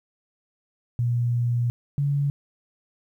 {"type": "tone pair in turn", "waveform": "sine", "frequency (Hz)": [120, 142.17], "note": ["B2", "C#3"], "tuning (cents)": [-49, 44], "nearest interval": "minor third", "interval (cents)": 293, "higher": "second", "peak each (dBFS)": -20, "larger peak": "neither", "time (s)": [[0.99, 1.7], [1.98, 2.3]], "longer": "first", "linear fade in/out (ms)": 0, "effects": ["10-bit"]}